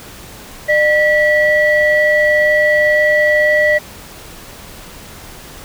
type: tone pair together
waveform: sine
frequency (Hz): 604 / 1949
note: D5 / B6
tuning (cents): +48 / -23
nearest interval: octave + minor sixth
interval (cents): 2029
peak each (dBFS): -11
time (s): 0.68-3.79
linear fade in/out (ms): 20
effects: tanh soft clip ceiling -3 dBFS + pink hiss -35 dBFS RMS until 5.64 s